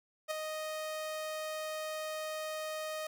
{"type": "tone with ADSR envelope", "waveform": "sawtooth", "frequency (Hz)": 622.3, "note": "D#5", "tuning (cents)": 0, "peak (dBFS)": -27, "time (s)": [0.28, 3.07], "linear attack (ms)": 31, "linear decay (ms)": 6, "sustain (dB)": -6, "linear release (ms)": 4, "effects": []}